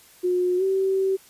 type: tone with pitch glide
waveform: sine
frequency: 360.5 to 384.1 Hz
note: F#4 to G4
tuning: -45 to -35 cents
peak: -19 dBFS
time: 0.23-1.17 s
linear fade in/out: 20 ms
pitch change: +110 cents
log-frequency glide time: 0.57-0.63 s
effects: white hiss -52 dBFS RMS until 1.29 s + resampled to 32000 Hz